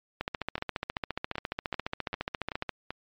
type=two click trains; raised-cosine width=0.3 ms; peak=-18 / -14 dBFS; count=7 / 37; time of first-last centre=0.58-2.906 / 0.21-2.693 s; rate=2.58 / 14.5 Hz; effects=low-pass 4000 Hz 12 dB/octave + MP3 64 kbps